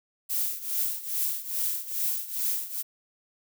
violet noise with tremolo, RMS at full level -26 dBFS, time 0.29-2.83 s, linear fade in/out 20 ms, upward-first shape triangle, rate 2.4 Hz, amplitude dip 85%, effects none

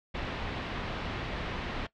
pink low-pass noise, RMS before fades -36 dBFS, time 0.14-1.87 s, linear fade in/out 10 ms, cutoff 3600 Hz, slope 24 dB/octave, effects noise-tail reverb RT60 0.1 s tail -18 dB re dry

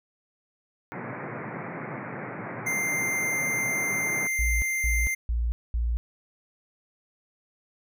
pink band-pass noise, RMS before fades -36 dBFS, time 0.92-4.27 s, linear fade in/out 0 ms, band 110 to 2300 Hz, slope 96 dB/octave
square tone, 2093 Hz, C7, in tune, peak -26 dBFS, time 2.66-5.15 s, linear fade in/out 10 ms
sine tone bursts, 58.27 Hz, A#1, in tune, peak -23 dBFS, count 4, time 4.39-5.97 s, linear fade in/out 0 ms, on 230 ms, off 220 ms
effects none

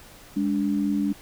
sine tone pair together, 205 / 289.6 Hz, G#3 / D4, -22 / -24 cents, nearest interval tritone, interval 598 cents, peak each -24 dBFS, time 0.36-1.13 s, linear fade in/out 10 ms, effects pink hiss -48 dBFS RMS until 1.21 s

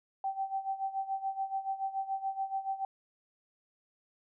sine tone with tremolo, 776 Hz, G5, 18 cents flat, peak -29 dBFS, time 0.24-2.85 s, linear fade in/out 2 ms, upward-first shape sine, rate 7 Hz, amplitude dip 80%, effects none

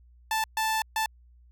sawtooth tone bursts at uneven times, 880 Hz, A5, in tune, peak -21 dBFS, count 3, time 0.31-0.44 / 0.57-0.82 / 0.96-1.06 s, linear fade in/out 2 ms, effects added 60 Hz sine -53 dBFS peak until 1.51 s

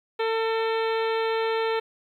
harmonic tone with a mistuned harmonic, 448.8 Hz, A4, 34 cents sharp, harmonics 1 / 2 / 3 / 4 / 5 / 6 / 7 / 8 / 9, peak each -24 / -30 / -34 / -36 / -38 / -40 / -41 / -42 / -43 dBFS, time 0.19-1.8 s, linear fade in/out 10 ms, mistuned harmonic 6, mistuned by -45 cents, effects 10-bit

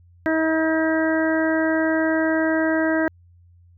harmonic tone, 319.4 Hz, D#4, 45 cents sharp, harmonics 1 / 2 / 3 / 4 / 5 / 6, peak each -20 / -23 / -32 / -34 / -26 / -30 dBFS, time 0.26-3.08 s, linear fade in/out 0 ms, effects added 87 Hz sine -49 dBFS peak until 3.77 s

